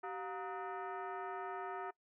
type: tone with frequency modulation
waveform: sine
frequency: 164.81 Hz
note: E3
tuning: in tune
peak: -40 dBFS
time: 0.03-1.91 s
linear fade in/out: 10 ms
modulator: 549 Hz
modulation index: 2.4
effects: noise-tail reverb RT60 0.1 s tail -22 dB re dry